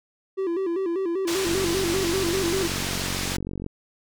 triangle tone with vibrato, 360.9 Hz, F#4, 43 cents flat, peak -21 dBFS, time 0.37-2.68 s, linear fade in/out 20 ms, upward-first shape square, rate 5.1 Hz, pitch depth 110 cents each way
white low-pass noise, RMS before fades -30 dBFS, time 1.27-3.37 s, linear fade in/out 10 ms, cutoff 6400 Hz, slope 12 dB/octave
click train, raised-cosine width 3 ms, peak -19 dBFS, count 103, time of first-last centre 1.47-3.664 s, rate 46.5 Hz
effects none

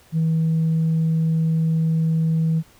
sine tone, 161.4 Hz, E3, 36 cents flat, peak -15 dBFS, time 0.12-2.63 s, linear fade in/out 50 ms, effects tanh soft clip ceiling -14 dBFS + pink hiss -53 dBFS RMS until 2.79 s

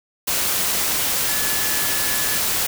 sine tone in noise, 1719 Hz, A6, 41 cents flat, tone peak -30 dBFS, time 1.28-2.39 s, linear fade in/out 10 ms, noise white, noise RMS -21 dBFS, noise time 0.27-2.67 s, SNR -12 dB, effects none

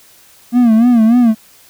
triangle tone with vibrato, 232.8 Hz, A#3, 2 cents flat, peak -4 dBFS, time 0.52-1.35 s, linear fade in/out 50 ms, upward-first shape sine, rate 3.4 Hz, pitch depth 110 cents each way, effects white hiss -45 dBFS RMS until 1.69 s

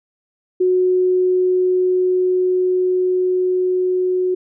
sine tone with level ramp, 366.8 Hz, F#4, 15 cents flat, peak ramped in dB -12 to -15 dBFS, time 0.6-4.35 s, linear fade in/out 10 ms, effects none

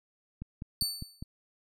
click train, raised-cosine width 5 ms, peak -26 dBFS, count 5, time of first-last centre 0.42-1.225 s, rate 4.97 Hz
sawtooth tone with exponential decay, 4500 Hz, C#8, 25 cents sharp, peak -23 dBFS, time 0.81-1.24 s, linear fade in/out 1 ms, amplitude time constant 93 ms
effects none

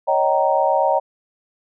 sine chord, Eb dominant seventh, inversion third, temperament equal with one note detuned, 554.4 / 622.3 / 769.2 / 932.3 Hz, Db5 / Eb5 / G5 / Bb5, 0 / 0 / -33 / 0 cents, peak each -20 dBFS, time 0.07-1 s, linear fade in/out 20 ms, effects none

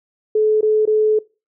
sine tone with dropouts, 430.3 Hz, A4, 39 cents flat, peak -12 dBFS, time 0.35-1.19 s, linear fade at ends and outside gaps 5 ms, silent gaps 0.61-0.628 / 0.855-0.874 s, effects noise-tail reverb RT60 0.3 s tail -22 dB re dry

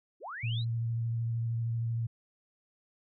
sine linear sweep, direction up, 273.6 to 4174 Hz, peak -38 dBFS, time 0.2-0.65 s, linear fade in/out 50 ms
sine tone with vibrato, 115.6 Hz, A#2, 14 cents flat, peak -29 dBFS, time 0.43-2.07 s, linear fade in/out 10 ms, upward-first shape sine, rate 13 Hz, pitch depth 17 cents each way
effects none

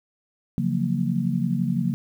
sine chord, Gb major seventh, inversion second, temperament just, 138.75 / 173.43 / 185 / 231.2 Hz, Db3 / F3 / Gb3 / Bb3, +2 / -12 / 0 / -14 cents, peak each -27 / -26 / -27 / -26 dBFS, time 0.58-1.94 s, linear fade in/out 0 ms, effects 9-bit

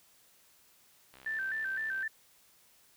click train, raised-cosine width 0.3 ms, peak -37 dBFS, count 59, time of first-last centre 1.14-2.023 s, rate 65.7 Hz
sine tone with vibrato, 1661.2 Hz, G#6, in tune, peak -32 dBFS, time 1.26-2.08 s, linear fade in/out 5 ms, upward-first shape square, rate 3.9 Hz, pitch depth 110 cents each way
effects white hiss -64 dBFS RMS until 2.96 s

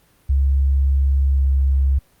sine tone with pitch glide, 68.4 to 67.77 Hz, C#2 to C#2, -23 to -39 cents, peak -13 dBFS, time 0.29-1.99 s, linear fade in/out 10 ms, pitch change -16 cents, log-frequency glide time 1.32-1.4 s, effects pink hiss -57 dBFS RMS until 2.2 s + Opus 32 kbps

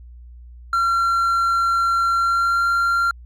triangle tone with pitch glide, 1368 to 1381.5 Hz, F6 to F6, -36 to -19 cents, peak -14 dBFS, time 0.73-3.11 s, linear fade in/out 2 ms, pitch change +17 cents, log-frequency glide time 2.14-2.64 s, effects added 60 Hz sine -38 dBFS peak until 3.25 s + Opus 48 kbps

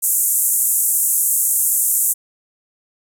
white band-pass noise, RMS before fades -17 dBFS, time 0.02-2.14 s, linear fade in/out 20 ms, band 7300 to 14000 Hz, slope 48 dB/octave, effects none

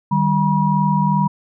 sine tone cluster, 153.4 / 195.9 / 964 Hz, D#3 / G3 / B5, -24 / -1 / -42 cents, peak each -18 dBFS, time 0.11-1.28 s, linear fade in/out 10 ms, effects none

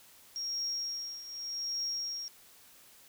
sine tone with tremolo, 5588 Hz, F8, in tune, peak -30 dBFS, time 0.36-2.28 s, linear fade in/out 0 ms, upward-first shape triangle, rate 0.85 Hz, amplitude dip 80%, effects tanh soft clip ceiling -28 dBFS + white hiss -58 dBFS RMS until 3.08 s

